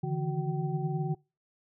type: tone cluster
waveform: sine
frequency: 145 / 156 / 164.4 / 369.8 / 770 Hz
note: D3 / D#3 / E3 / F#4 / G5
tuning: -22 / +5 / -4 / -1 / -31 cents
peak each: -31 / -38 / -34 / -37 / -40 dBFS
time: 0.03-1.15 s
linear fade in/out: 10 ms
effects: noise-tail reverb RT60 0.3 s tail -24 dB re dry